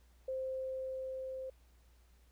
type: tone with level ramp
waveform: sine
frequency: 523.3 Hz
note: C5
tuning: in tune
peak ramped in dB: -35 to -40 dBFS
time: 0.28-1.5 s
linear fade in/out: 5 ms
effects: added 60 Hz sine -62 dBFS peak until 2.31 s + pink hiss -72 dBFS RMS until 2.31 s